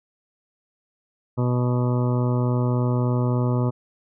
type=harmonic tone; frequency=123.47 Hz; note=B2; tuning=in tune; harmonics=1 / 2 / 3 / 4 / 5 / 7 / 8 / 9 / 10; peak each=-20 / -26 / -30 / -32 / -34 / -37 / -38 / -39 / -40 dBFS; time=1.37-3.71 s; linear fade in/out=20 ms; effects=none